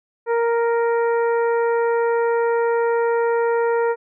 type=harmonic tone; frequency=466.2 Hz; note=A#4; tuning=in tune; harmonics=1 / 2 / 3 / 4 / 5; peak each=-17 / -24 / -30 / -33 / -42 dBFS; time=0.26-3.96 s; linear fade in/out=50 ms; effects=none

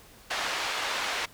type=band-pass noise; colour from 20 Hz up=pink; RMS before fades=-31 dBFS; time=0.3-1.26 s; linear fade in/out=10 ms; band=820 to 4600 Hz; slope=12 dB/octave; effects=pink hiss -53 dBFS RMS until 1.33 s

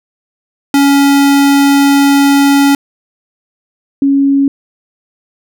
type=tone pair in turn; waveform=square / sine; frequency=280.1 / 277 Hz; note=C#4 / C#4; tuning=+18 / -1 cents; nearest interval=unison; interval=19 cents; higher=first; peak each=-6 dBFS; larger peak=neither; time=0.74-2.75 / 4.02-4.48 s; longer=first; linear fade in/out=2 ms; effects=none

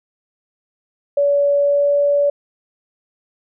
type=tone with pitch glide; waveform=sine; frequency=570 to 573.6 Hz; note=C#5 to D5; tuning=+48 to -41 cents; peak=-12 dBFS; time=1.17-2.3 s; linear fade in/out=5 ms; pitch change=+11 cents; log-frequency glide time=1.55-1.97 s; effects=none

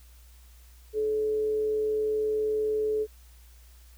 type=tone with amplitude modulation; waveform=sine; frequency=429.8 Hz; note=A4; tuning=41 cents flat; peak=-23 dBFS; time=0.93-3.07 s; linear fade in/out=50 ms; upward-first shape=sine; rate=128 Hz; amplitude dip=25%; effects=added 60 Hz sine -50 dBFS peak until 3.97 s + white hiss -60 dBFS RMS until 3.97 s

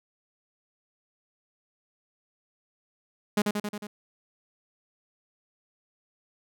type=tone with echo; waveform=sawtooth; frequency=207.7 Hz; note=G#3; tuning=in tune; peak=-17 dBFS; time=3.37-3.42 s; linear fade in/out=5 ms; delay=90 ms; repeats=5; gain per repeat=-3 dB; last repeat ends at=3.87 s; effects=none

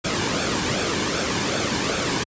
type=noise with flanger; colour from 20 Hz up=pink; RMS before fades=-23 dBFS; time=0.04-2.24 s; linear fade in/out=10 ms; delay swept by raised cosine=1 to 1.56 ms; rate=2.6 Hz; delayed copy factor=-0.5; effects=high-pass 80 Hz 12 dB/octave + resampled to 16000 Hz

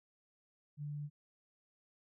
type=tone; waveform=sine; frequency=146.83 Hz; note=D3; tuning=in tune; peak=-39 dBFS; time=0.77-1.1 s; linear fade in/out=50 ms; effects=none

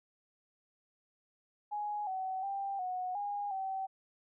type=tone with pitch steps; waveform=sine; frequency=833 / 756 / 790 / 734 / 816 / 768 Hz; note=G#5 / F#5 / G5 / F#5 / G#5 / G5; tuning=+5 / +37 / +13 / -14 / -31 / -36 cents; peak=-34 dBFS; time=1.71-3.87 s; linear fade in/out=20 ms; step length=360 ms; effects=none

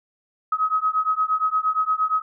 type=beating tone pair; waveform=sine; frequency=1267 / 1275.6 Hz; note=D#6 / D#6; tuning=+31 / +43 cents; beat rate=8.6 Hz; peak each=-22 dBFS; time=0.52-2.22 s; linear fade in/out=5 ms; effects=none

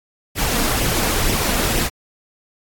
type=noise with flanger; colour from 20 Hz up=pink; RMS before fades=-19 dBFS; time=0.35-1.9 s; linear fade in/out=50 ms; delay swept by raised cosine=0.35 to 4.25 ms; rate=2.1 Hz; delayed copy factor=+0.5; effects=AAC 64 kbps

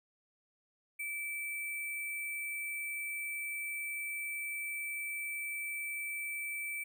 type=tone with sample-and-hold; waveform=sine; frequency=2319 Hz; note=D7; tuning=22 cents flat; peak=-36 dBFS; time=0.99-6.84 s; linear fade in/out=10 ms; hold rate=11025 Hz; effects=none

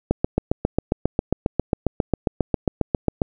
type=click train; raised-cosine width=2 ms; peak=-4 dBFS; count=24; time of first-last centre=0.11-3.218 s; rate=7.4 Hz; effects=none

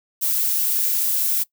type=noise with amplitude modulation; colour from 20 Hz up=violet; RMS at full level=-19 dBFS; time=0.21-1.44 s; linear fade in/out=20 ms; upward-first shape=sine; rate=161 Hz; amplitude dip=35%; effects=noise-tail reverb RT60 0.1 s tail -21 dB re dry

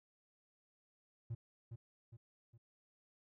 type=tone with echo; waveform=triangle; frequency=115.5 Hz; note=A#2; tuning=16 cents flat; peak=-36 dBFS; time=1.3-1.35 s; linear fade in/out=10 ms; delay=410 ms; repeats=3; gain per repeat=-7 dB; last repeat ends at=2.58 s; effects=tanh soft clip ceiling -34 dBFS

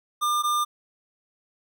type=tone pair in turn; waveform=square; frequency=1200 / 1200 Hz; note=D6 / D6; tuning=+37 / +37 cents; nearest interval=unison; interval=0 cents; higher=neither; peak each=-22 dBFS; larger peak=neither; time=0.21-0.43 / 0.43-0.65 s; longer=neither; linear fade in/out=20 ms; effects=none

